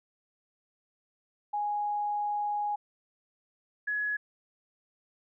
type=tone pair in turn; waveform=sine; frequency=829 / 1686.5 Hz; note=G#5 / G#6; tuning=-3 / +26 cents; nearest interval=octave; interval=1229 cents; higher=second; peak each=-28 dBFS; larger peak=neither; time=1.53-2.76 / 3.87-4.17 s; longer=first; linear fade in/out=10 ms; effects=none